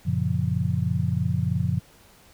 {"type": "chord", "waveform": "sine", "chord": "Gb major seventh", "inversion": "none", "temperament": "just", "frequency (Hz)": [92.5, 115.62, 138.75, 173.43], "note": ["Gb2", "Bb2", "Db3", "F3"], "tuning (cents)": [0, -14, 2, -12], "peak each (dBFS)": -27, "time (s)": [0.05, 1.8], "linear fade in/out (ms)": 20, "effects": ["pink hiss -54 dBFS RMS until 2.33 s"]}